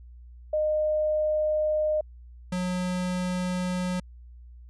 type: tone pair in turn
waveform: sine / square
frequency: 613 / 181.46 Hz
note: D#5 / F#3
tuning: -26 / -33 cents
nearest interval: octave + major sixth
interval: 2107 cents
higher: first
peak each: -22 / -27 dBFS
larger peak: first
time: 0.53-2.01 / 2.52-4 s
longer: neither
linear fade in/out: 5 ms
effects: added 60 Hz sine -44 dBFS peak until 4.69 s + resampled to 24000 Hz